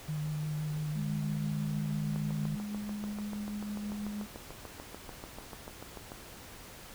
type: tone with vibrato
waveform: sine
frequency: 152.2 Hz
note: D#3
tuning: 38 cents flat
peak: -32 dBFS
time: 0.08-2.56 s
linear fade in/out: 10 ms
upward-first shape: sine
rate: 5.9 Hz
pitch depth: 17 cents each way
type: tone with tremolo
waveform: sine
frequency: 207.7 Hz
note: G#3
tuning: in tune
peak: -34 dBFS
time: 0.94-4.27 s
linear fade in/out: 50 ms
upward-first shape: sine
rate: 6.2 Hz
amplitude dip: 25%
type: click train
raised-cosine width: 1 ms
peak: -29 dBFS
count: 28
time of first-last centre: 2.16-6.119 s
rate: 6.82 Hz
effects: pink hiss -49 dBFS RMS until 6.94 s